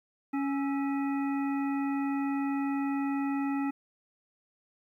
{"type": "harmonic tone with a mistuned harmonic", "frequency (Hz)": 277.8, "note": "C#4", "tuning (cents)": 4, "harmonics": [1, 3, 5, 7, 9], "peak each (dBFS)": [-28, -38, -42, -45, -47], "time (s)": [0.33, 3.71], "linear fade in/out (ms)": 10, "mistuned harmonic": 5, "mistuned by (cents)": -88, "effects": ["11-bit"]}